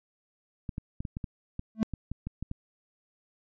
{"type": "clicks", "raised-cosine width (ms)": 5, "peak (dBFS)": -22, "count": 12, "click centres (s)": [0.692, 0.781, 1.005, 1.052, 1.169, 1.242, 1.594, 1.937, 2.116, 2.27, 2.426, 2.514]}
{"type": "tone with exponential growth", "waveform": "triangle", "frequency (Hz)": 220.3, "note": "A3", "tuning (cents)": 2, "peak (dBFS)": -16, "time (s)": [1.75, 1.83], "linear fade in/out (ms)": 0, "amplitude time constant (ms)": 16}
{"effects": ["resampled to 16000 Hz"]}